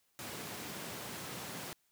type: high-pass noise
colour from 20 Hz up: pink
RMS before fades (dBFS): -44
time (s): 0.19-1.73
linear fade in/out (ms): 0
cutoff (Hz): 110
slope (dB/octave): 24
effects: white hiss -75 dBFS RMS until 1.91 s